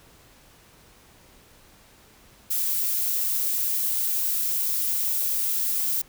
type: noise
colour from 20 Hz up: violet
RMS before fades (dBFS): -25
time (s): 2.5-6.02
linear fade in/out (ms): 10
effects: pink hiss -54 dBFS RMS until 6.08 s